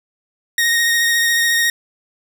sawtooth tone with vibrato, 1864.7 Hz, A#6, in tune, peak -10 dBFS, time 0.58-1.7 s, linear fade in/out 2 ms, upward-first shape sine, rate 14 Hz, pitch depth 17 cents each way, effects none

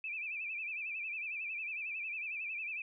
sine tone with vibrato, 2489 Hz, D#7, in tune, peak -37 dBFS, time 0.04-2.82 s, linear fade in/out 2 ms, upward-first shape sine, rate 11 Hz, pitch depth 110 cents each way, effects none

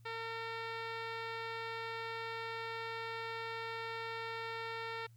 15% pulse tone with low-pass filter, 454.6 Hz, A#4, 43 cents flat, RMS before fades -42 dBFS, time 0.05-5.07 s, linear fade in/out 10 ms, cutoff 3100 Hz, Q 4.8, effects added 115 Hz sine -57 dBFS peak until 5.16 s + white hiss -75 dBFS RMS until 5.16 s

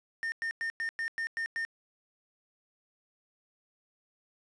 triangle tone bursts, 1821 Hz, A#6, 41 cents flat, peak -29 dBFS, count 8, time 0.23-1.65 s, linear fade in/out 0 ms, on 90 ms, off 100 ms, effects resampled to 22050 Hz + 10-bit

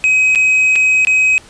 triangle tone with dropouts, 2532 Hz, D#7, 30 cents sharp, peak -7 dBFS, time 0.04-1.38 s, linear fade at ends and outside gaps 0 ms, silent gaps 0.35-0.357 / 0.756-0.76 / 1.049-1.071 s, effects pink hiss -41 dBFS RMS until 1.49 s + resampled to 22050 Hz

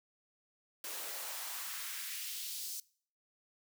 white noise with high-pass filter sweep, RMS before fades -42 dBFS, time 0.84-2.8 s, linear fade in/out 2 ms, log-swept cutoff 350 to 5500 Hz, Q 1.4, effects noise-tail reverb RT60 0.5 s tail -22 dB re dry

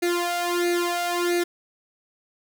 sawtooth tone with flanger, 349.2 Hz, F4, in tune, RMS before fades -24 dBFS, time 0.02-1.44 s, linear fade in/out 10 ms, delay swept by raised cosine 0.46 to 1.39 ms, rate 1.5 Hz, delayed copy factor +0.85, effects none

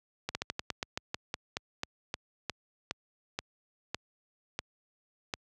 slowing click train, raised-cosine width 0.2 ms, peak -15 dBFS, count 19, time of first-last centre 0.29-5.338 s, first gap 60 ms, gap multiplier 1.16, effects high-pass 60 Hz 12 dB/octave

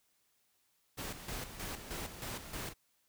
pink noise with tremolo, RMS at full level -41 dBFS, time 0.97-2.74 s, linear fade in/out 20 ms, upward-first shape square, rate 3.2 Hz, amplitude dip 60%, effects white hiss -75 dBFS RMS until 3.08 s

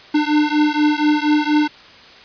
square beating tone pair, 298.3 / 302.5 Hz, D4 / D#4, +27 / -49 cents, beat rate 4.2 Hz, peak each -17 / -18 dBFS, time 0.14-1.68 s, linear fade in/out 10 ms, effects white hiss -42 dBFS RMS until 2.24 s + resampled to 11025 Hz

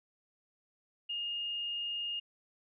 sine tone, 2839 Hz, F7, 28 cents sharp, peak -34 dBFS, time 1.09-2.2 s, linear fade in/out 10 ms, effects none

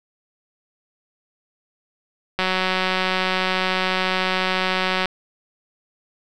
click train, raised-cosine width 0.3 ms, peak -5 dBFS, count 497, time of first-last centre 2.39-5.057 s, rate 186 Hz, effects none

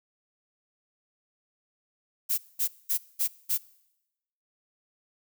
violet noise bursts, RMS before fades -26 dBFS, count 5, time 2.29-3.58 s, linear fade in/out 20 ms, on 90 ms, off 210 ms, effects noise-tail reverb RT60 0.9 s tail -22 dB re dry

